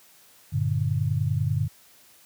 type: chord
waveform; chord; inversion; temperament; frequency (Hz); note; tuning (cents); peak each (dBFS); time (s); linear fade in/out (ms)
sine; G minor; none; equal with one note detuned; 96.54 / 116.54 / 146.83; G2 / Bb2 / D3; -26 / 0 / 0; -26; 0.52-1.68; 20
effects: white hiss -55 dBFS RMS until 2.25 s + high-pass 60 Hz 12 dB/octave